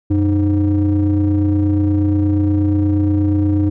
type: ring-modulated tone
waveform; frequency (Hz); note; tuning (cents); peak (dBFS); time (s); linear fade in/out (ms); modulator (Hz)
triangle; 106.6; G#2; +46; -7; 0.1-3.7; 10; 199
effects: none